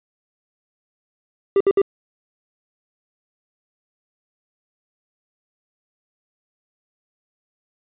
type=tone bursts; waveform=triangle; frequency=395.3 Hz; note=G4; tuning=15 cents sharp; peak=-10 dBFS; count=3; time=1.56-1.817 s; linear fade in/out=2 ms; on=45 ms; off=61 ms; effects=resampled to 8000 Hz